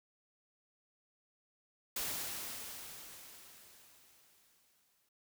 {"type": "noise with exponential decay", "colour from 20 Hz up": "white", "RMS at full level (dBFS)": -37, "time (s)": [1.96, 5.09], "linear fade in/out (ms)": 5, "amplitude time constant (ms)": 680, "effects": []}